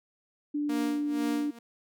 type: tone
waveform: sine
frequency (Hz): 293.7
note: D4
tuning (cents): 0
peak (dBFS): -27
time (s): 0.54-1.51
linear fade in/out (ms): 10
type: tone with tremolo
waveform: sawtooth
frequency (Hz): 233.9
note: A#3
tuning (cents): +6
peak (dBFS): -27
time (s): 0.69-1.59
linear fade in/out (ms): 5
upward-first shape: sine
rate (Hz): 2.1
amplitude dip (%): 90
effects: none